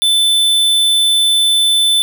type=tone; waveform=square; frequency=3520 Hz; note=A7; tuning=in tune; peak=-10 dBFS; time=0.02-2.02 s; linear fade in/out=0 ms; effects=none